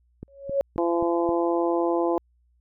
click train, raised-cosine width 3 ms, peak -23 dBFS, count 5, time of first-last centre 0.23-1.291 s, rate 3.77 Hz
sine tone with exponential growth, 554.4 Hz, C#5, in tune, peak -16 dBFS, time 0.28-0.61 s, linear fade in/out 0 ms, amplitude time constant 71 ms
harmonic tone, 170.4 Hz, F3, 42 cents flat, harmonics 2 / 3 / 4 / 5 / 6, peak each -23 / -27 / -29 / -31 / -33 dBFS, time 0.78-2.18 s, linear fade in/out 0 ms
effects added 60 Hz sine -61 dBFS peak until 2.6 s

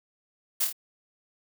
blue noise with echo, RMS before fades -25 dBFS, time 0.6-0.65 s, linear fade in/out 10 ms, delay 26 ms, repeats 3, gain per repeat -4 dB, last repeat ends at 0.728 s, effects none

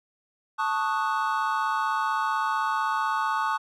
triangle chord, D# half-diminished seventh, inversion second, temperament equal, 880 / 1108.7 / 1244.5 / 1480 Hz, A5 / C#6 / D#6 / F#6, 0 / 0 / 0 / 0 cents, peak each -26 / -27 / -28 / -30 dBFS, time 0.58-3.58 s, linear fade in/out 20 ms, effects none

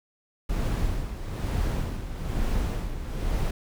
brown noise with tremolo, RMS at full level -25 dBFS, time 0.49-3.51 s, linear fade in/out 5 ms, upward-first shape sine, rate 1.1 Hz, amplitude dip 65%, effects none

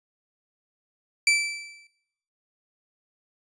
sawtooth tone with exponential decay, 2327 Hz, D7, 17 cents flat, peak -12 dBFS, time 1.27-1.87 s, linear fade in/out 2 ms, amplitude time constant 130 ms, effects noise-tail reverb RT60 0.8 s tail -20 dB re dry + resampled to 22050 Hz

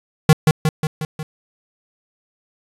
square tone with echo, 155.56 Hz, D#3, in tune, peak -6 dBFS, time 0.29-0.33 s, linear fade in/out 2 ms, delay 180 ms, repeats 5, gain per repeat -4 dB, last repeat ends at 1.23 s, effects resampled to 32000 Hz + 7-bit

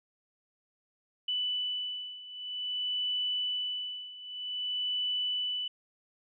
sine beating tone pair, 2982 / 2982.52 Hz, F#7 / F#7, +13 / +13 cents, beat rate 0.52 Hz, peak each -36 / -33 dBFS, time 1.28-5.68 s, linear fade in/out 5 ms, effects none

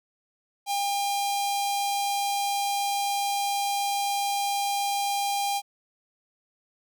sawtooth tone with notch filter, 803 Hz, G5, 41 cents sharp, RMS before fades -27 dBFS, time 0.66-5.62 s, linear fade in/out 50 ms, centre 1600 Hz, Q 0.95, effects none

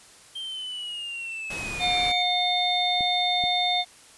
triangle linear sweep, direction down, 3170 to 2225 Hz, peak -30 dBFS, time 0.35-2.23 s, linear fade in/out 10 ms
pink noise, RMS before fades -36 dBFS, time 1.5-2.12 s, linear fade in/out 5 ms
harmonic tone, 720 Hz, F#5, 47 cents flat, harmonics 1 / 3 / 5 / 6, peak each -25 / -31 / -24 / -35 dBFS, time 1.79-3.85 s, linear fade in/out 50 ms
clicks, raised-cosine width 3 ms, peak -25 dBFS, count 2, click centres 3.008 / 3.439 s
effects white hiss -51 dBFS RMS until 4.17 s + resampled to 24000 Hz

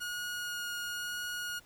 sawtooth tone with vibrato, 1440 Hz, F#6, 47 cents flat, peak -32 dBFS, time 0-1.6 s, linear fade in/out 20 ms, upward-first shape sine, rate 1 Hz, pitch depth 8 cents each way, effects pink hiss -61 dBFS RMS until 1.65 s

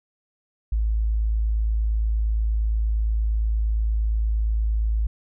sine tone, 54.3 Hz, A1, 22 cents flat, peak -19 dBFS, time 0.72-5.07 s, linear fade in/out 5 ms, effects none

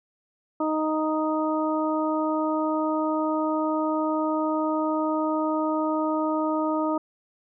harmonic tone, 311.1 Hz, D#4, in tune, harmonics 1 / 2 / 3 / 4, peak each -25 / -28 / -30 / -31 dBFS, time 0.6-6.98 s, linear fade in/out 5 ms, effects none

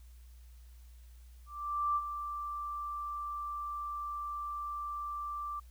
sine tone with ADSR envelope, 1174.7 Hz, D6, in tune, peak -27 dBFS, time 1.46-5.6 s, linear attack 500 ms, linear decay 47 ms, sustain -9 dB, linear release 9 ms, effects added 60 Hz sine -51 dBFS peak until 5.7 s + white hiss -68 dBFS RMS until 5.7 s

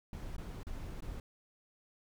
brown noise with dropouts, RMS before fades -42 dBFS, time 0.13-1.2 s, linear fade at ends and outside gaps 2 ms, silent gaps 0.365-0.381 / 0.632-0.668 / 1.006-1.022 s, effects none

